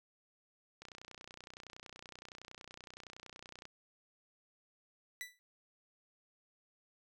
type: click train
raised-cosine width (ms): 0.2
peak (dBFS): -32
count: 88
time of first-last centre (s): 0.82-3.654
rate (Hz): 30.7
type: tone with exponential decay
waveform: sawtooth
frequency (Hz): 1975.5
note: B6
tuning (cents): 0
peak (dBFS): -35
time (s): 5.21-5.39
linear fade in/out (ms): 0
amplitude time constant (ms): 37
effects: none